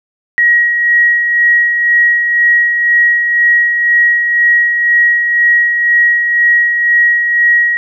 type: tone with tremolo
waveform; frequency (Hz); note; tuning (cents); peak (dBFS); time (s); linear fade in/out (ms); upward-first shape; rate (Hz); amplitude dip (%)
sine; 1900; A#6; +33; -5; 0.38-7.77; 0; sine; 2; 45
effects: none